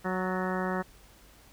harmonic tone with a mistuned harmonic, 185 Hz, F#3, in tune, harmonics 1 / 2 / 3 / 4 / 5 / 6 / 7 / 8 / 9 / 10, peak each -32 / -35 / -37 / -38 / -39 / -40 / -40 / -41 / -42 / -42 dBFS, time 0.04-0.83 s, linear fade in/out 20 ms, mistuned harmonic 9, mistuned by +52 cents, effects added 50 Hz sine -57 dBFS peak until 1.52 s + pink hiss -57 dBFS RMS until 1.52 s

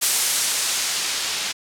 blue noise with low-pass filter sweep, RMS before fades -23 dBFS, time 0.01-1.53 s, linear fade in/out 20 ms, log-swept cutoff 10000 to 4400 Hz, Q 0.76, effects none

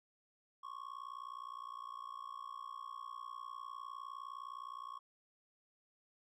triangle tone with amplitude modulation, 1100 Hz, C#6, 14 cents flat, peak -39 dBFS, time 0.63-4.99 s, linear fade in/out 10 ms, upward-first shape sine, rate 59.7 Hz, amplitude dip 100%, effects none

